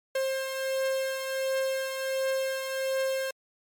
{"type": "beating tone pair", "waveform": "45% pulse", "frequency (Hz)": [531, 532.4], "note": ["C5", "C5"], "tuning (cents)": [25, 30], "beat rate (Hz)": 1.4, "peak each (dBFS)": [-28, -35], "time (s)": [0.15, 3.31], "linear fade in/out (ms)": 5, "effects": ["MP3 96 kbps"]}